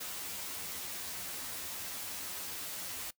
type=noise with comb filter; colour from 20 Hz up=white; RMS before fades=-41 dBFS; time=0-3.11 s; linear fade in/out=10 ms; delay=11 ms; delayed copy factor=+0.8; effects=noise-tail reverb RT60 0.1 s tail -21 dB re dry